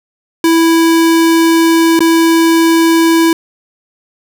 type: tone with dropouts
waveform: square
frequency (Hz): 329.6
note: E4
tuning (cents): 0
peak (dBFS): -7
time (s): 0.44-3.33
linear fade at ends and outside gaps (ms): 2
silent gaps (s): 1.992-2.005
effects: none